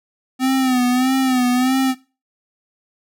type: tone with vibrato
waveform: square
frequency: 255.7 Hz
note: C4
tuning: 40 cents flat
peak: -15 dBFS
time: 0.39-1.95 s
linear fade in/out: 50 ms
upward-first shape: sine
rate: 1.6 Hz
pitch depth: 64 cents each way
effects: noise-tail reverb RT60 0.3 s tail -18 dB re dry